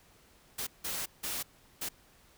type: noise bursts at uneven times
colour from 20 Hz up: white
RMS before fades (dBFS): -36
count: 4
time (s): 0.58-0.67 / 0.84-1.06 / 1.23-1.43 / 1.81-1.89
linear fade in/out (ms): 10
effects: pink hiss -62 dBFS RMS until 2.37 s